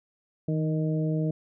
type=harmonic tone with a mistuned harmonic; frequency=155.56 Hz; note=D#3; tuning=in tune; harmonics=1 / 2 / 3 / 4; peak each=-25 / -31 / -35 / -37 dBFS; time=0.48-1.31 s; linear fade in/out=5 ms; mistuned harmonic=1; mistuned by=+32 cents; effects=none